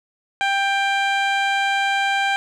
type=tone with low-pass filter; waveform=15% pulse; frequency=790 Hz; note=G5; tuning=13 cents sharp; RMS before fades=-20 dBFS; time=0.41-2.36 s; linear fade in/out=0 ms; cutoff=4400 Hz; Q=0.54; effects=none